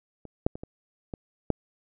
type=clicks; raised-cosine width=2 ms; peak=-29 / -8 / -24 / -24 / -21 / -9 dBFS; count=6; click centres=0.253 / 0.465 / 0.555 / 0.635 / 1.138 / 1.503 s; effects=none